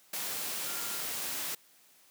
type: tone in noise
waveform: sine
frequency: 1394 Hz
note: F6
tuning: 4 cents flat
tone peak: -47 dBFS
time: 0.66-1.01 s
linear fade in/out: 5 ms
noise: white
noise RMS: -36 dBFS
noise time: 0.13-1.55 s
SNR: -14 dB
effects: white hiss -62 dBFS RMS until 2.1 s + high-pass 150 Hz 12 dB/octave